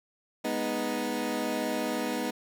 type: chord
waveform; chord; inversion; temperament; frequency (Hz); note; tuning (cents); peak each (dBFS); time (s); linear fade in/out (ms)
20% pulse; G# minor; none; equal; 207.7 / 246.9 / 311.1; G#3 / B3 / D#4; 0 / 0 / 0; -31 / -27 / -28; 0.44-2.31; 10
effects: none